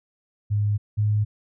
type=tone pair in turn; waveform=sine; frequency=103.8 / 105.43 Hz; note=G#2 / G#2; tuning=0 / +27 cents; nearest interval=unison; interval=27 cents; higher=second; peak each=-19 / -18 dBFS; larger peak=second; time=0.5-0.78 / 0.97-1.25 s; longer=neither; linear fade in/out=20 ms; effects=none